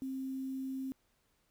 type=tone with quantisation; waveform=sine; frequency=264.9 Hz; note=C4; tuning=22 cents sharp; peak=-36 dBFS; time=0.02-0.92 s; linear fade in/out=0 ms; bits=10; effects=pink hiss -75 dBFS RMS until 1.5 s